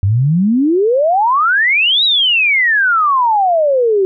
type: exponential two-way sweep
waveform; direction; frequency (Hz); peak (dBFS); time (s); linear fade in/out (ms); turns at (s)
sine; up then down; 92.5 to 3951 to 372.5; -9; 0.03-4.05; 0; 2.04
effects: none